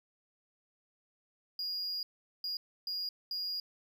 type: tone bursts at uneven times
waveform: triangle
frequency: 4858 Hz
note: D#8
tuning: 42 cents flat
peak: -33 dBFS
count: 4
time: 1.59-2.03 / 2.44-2.57 / 2.87-3.09 / 3.31-3.6 s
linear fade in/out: 2 ms
effects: none